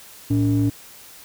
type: ring-modulated tone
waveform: triangle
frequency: 87.2 Hz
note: F2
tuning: 2 cents flat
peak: -11 dBFS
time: 0.3-0.7 s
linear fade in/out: 10 ms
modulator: 199 Hz
effects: white hiss -44 dBFS RMS until 1.24 s